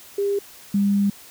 sine tone pair in turn, 401.6 / 200.8 Hz, G4 / G3, +42 / +42 cents, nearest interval octave, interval 1200 cents, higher first, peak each -19 / -16 dBFS, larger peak second, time 0.18-0.39 / 0.74-1.1 s, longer second, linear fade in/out 5 ms, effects white hiss -45 dBFS RMS until 1.3 s

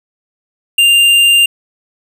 sine tone with tanh clipping, 2794 Hz, F7, in tune, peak -7 dBFS, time 0.78-1.46 s, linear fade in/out 5 ms, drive 12 dB, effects none

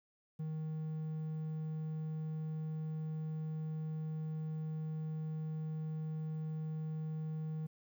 triangle tone, 156.7 Hz, D#3, 13 cents sharp, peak -35 dBFS, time 0.39-7.67 s, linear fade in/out 10 ms, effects 12-bit

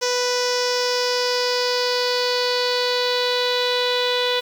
sawtooth tone with low-pass filter sweep, 493.9 Hz, B4, in tune, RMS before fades -21 dBFS, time 0.01-4.41 s, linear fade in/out 20 ms, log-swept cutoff 5700 to 3700 Hz, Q 5.5, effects 7-bit

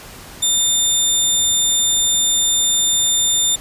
20% pulse tone, 3600 Hz, A7, 39 cents sharp, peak -8 dBFS, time 0.42-3.56 s, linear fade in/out 10 ms, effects pink hiss -37 dBFS RMS until 3.6 s + resampled to 32000 Hz

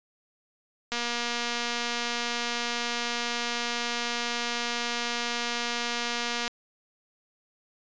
click train, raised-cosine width 0.2 ms, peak -13 dBFS, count 1324, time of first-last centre 0.92-6.479 s, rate 238 Hz, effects resampled to 16000 Hz

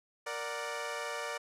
15% pulse chord, Bb augmented, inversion none, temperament equal, 466.2 / 587.3 / 740 Hz, Bb4 / D5 / F#5, 0 / 0 / 0 cents, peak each -34 / -32 / -38 dBFS, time 0.26-1.38 s, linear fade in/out 10 ms, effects low-pass 10000 Hz 12 dB/octave

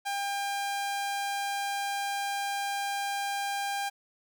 sawtooth tone, 800 Hz, G5, 35 cents sharp, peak -26 dBFS, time 0.05-3.9 s, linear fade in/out 20 ms, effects none

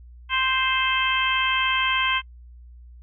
harmonic tone, 523.3 Hz, C5, in tune, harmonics 2 / 3 / 4 / 5 / 6, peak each -25 / -27 / -27 / -26 / -26 dBFS, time 0.29-2.22 s, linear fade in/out 50 ms, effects noise-tail reverb RT60 0.1 s tail -25 dB re dry + added 60 Hz sine -42 dBFS peak until 3.02 s

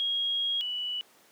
sine tone pair in turn, 3280 / 2955 Hz, G#7 / F#7, -22 / -3 cents, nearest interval major second, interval 181 cents, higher first, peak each -26 / -30 dBFS, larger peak first, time 0-0.61 / 0.61-1.01 s, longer first, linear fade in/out 0 ms, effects pink hiss -59 dBFS RMS until 1.31 s + high-pass 300 Hz 12 dB/octave

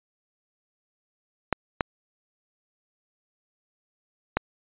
clicks, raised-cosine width 0.5 ms, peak -6 dBFS, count 3, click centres 1.527 / 1.808 / 4.37 s, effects resampled to 8000 Hz

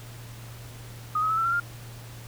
sine tone with pitch steps, 1244.5 / 1274.3 / 1304.9 / 1336.1 / 1368.2 / 1400.9 Hz, D#6 / D#6 / E6 / E6 / F6 / F6, 0 / +41 / -18 / +23 / -36 / +5 cents, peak -22 dBFS, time 1.15-1.6 s, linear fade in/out 5 ms, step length 75 ms, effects added 117 Hz sine -41 dBFS peak until 2.27 s + pink hiss -47 dBFS RMS until 2.27 s

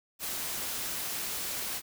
white noise, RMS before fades -35 dBFS, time 0.19-1.82 s, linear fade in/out 50 ms, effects none

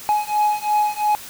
triangle beating tone pair, 839 / 841.9 Hz, G#5 / G#5, +17 / +23 cents, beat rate 2.9 Hz, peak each -18 dBFS, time 0.09-1.15 s, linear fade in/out 0 ms, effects white hiss -37 dBFS RMS until 1.29 s

